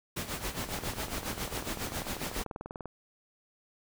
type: noise with tremolo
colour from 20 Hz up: pink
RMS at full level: -34 dBFS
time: 0.16-2.44 s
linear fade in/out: 10 ms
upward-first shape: sine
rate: 7.3 Hz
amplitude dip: 70%
type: click train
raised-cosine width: 1 ms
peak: -25 dBFS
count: 46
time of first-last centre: 0.64-2.857 s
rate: 20.3 Hz
effects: none